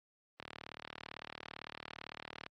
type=click train; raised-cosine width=0.3 ms; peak=-28 dBFS; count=79; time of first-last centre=0.4-2.463 s; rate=37.8 Hz; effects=high-pass 80 Hz 12 dB/octave + AAC 32 kbps